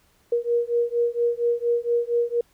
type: beating tone pair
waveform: sine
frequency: 472 / 476.3 Hz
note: A#4 / A#4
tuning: +22 / +37 cents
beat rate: 4.3 Hz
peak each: -23 dBFS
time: 0.32-2.41 s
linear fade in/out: 5 ms
effects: pink hiss -62 dBFS RMS until 2.53 s